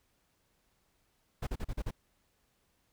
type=noise bursts; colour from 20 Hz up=brown; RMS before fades=-34 dBFS; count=6; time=1.42-1.91 s; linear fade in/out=10 ms; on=50 ms; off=38 ms; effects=pink hiss -74 dBFS RMS until 2.92 s